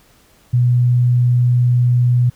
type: tone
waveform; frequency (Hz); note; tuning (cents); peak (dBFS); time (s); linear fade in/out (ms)
sine; 122.8; B2; -9; -10; 0.53-2.3; 10
effects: pink hiss -52 dBFS RMS until 2.35 s